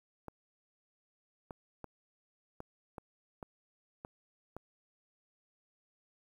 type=clicks; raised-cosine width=1 ms; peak=-29 dBFS; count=8; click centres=0.283 / 1.508 / 1.843 / 2.604 / 2.982 / 3.428 / 4.049 / 4.566 s; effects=10-bit